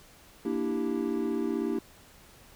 triangle chord, E half-diminished seventh, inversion second, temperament equal, 233.1 / 293.7 / 329.6 / 392 Hz, Bb3 / D4 / E4 / G4, 0 / 0 / 0 / 0 cents, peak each -31 dBFS, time 0.45-1.79 s, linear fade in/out 5 ms, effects pink hiss -55 dBFS RMS until 2.55 s

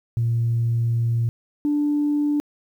sine tone pair in turn, 116.54 / 293.7 Hz, A#2 / D4, 0 / 0 cents, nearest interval octave + major third, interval 1600 cents, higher second, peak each -17 dBFS, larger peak neither, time 0.17-1.29 / 1.65-2.4 s, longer first, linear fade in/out 0 ms, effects tanh soft clip ceiling -14 dBFS + 9-bit

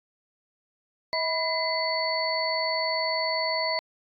sine tone cluster, 641 / 987 / 2035 / 4460 Hz, E5 / B5 / C7 / C#8, -49 / -1 / -49 / +10 cents, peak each -29 / -31 / -31 / -29 dBFS, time 1.13-3.79 s, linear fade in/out 0 ms, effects AAC 64 kbps

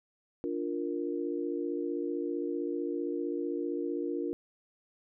sine chord, Bb major, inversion first, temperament equal, 293.7 / 349.2 / 466.2 Hz, D4 / F4 / Bb4, 0 / 0 / 0 cents, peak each -35 / -34 / -37 dBFS, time 0.44-4.33 s, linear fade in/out 0 ms, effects none

